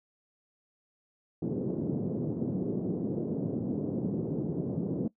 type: band-pass noise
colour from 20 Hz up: pink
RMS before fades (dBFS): -32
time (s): 1.42-5.08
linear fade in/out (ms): 5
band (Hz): 140 to 420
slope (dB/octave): 24
effects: noise-tail reverb RT60 0.1 s tail -20 dB re dry